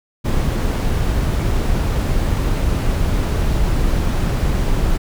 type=noise; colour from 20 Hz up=brown; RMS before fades=-17 dBFS; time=0.24-4.98 s; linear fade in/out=20 ms; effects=none